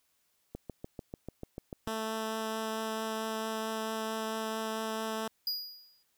click train, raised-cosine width 2 ms, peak -26 dBFS, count 10, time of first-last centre 0.55-1.875 s, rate 6.79 Hz
10% pulse tone with vibrato, 220.8 Hz, A3, 6 cents sharp, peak -25 dBFS, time 1.87-5.28 s, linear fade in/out 5 ms, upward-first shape triangle, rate 4.5 Hz, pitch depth 9 cents each way
square tone with exponential decay, 4889 Hz, D#8, 31 cents flat, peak -29 dBFS, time 5.47-6.03 s, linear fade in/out 2 ms, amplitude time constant 120 ms
effects white hiss -74 dBFS RMS until 6.17 s

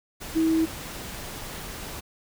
sine tone in noise, 322.7 Hz, E4, 37 cents flat, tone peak -19 dBFS, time 0.35-0.66 s, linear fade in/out 20 ms, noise pink, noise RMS -37 dBFS, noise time 0.2-2.01 s, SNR +15 dB, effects none

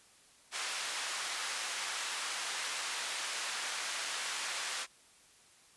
pink band-pass noise, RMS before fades -38 dBFS, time 0.51-4.87 s, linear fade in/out 50 ms, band 1200 to 9600 Hz, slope 12 dB/octave, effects white hiss -62 dBFS RMS until 5.76 s + resampled to 24000 Hz

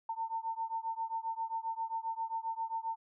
sine beating tone pair, 900 / 907.5 Hz, A5 / A#5, +39 / -47 cents, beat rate 7.5 Hz, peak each -37 / -38 dBFS, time 0.09-2.96 s, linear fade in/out 5 ms, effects none

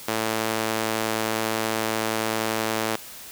sawtooth tone with high-pass filter, 110.5 Hz, A2, 8 cents sharp, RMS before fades -26 dBFS, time 0.08-2.96 s, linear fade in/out 5 ms, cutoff 360 Hz, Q 0.62, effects white hiss -41 dBFS RMS until 3.31 s

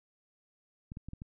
clicks, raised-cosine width 5 ms, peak -30 dBFS, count 5, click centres 0.919 / 0.971 / 1.086 / 1.134 / 1.219 s, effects none

